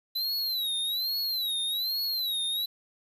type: tone with vibrato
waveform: square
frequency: 3989 Hz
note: B7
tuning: 17 cents sharp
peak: -28 dBFS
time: 0.15-2.66 s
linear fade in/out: 10 ms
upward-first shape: sine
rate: 1.2 Hz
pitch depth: 150 cents each way
effects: 9-bit